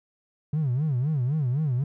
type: tone with vibrato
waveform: triangle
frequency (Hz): 138.59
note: C#3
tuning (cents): 0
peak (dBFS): -19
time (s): 0.53-1.84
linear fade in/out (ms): 5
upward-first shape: sine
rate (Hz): 3.9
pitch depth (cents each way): 240
effects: tanh soft clip ceiling -18 dBFS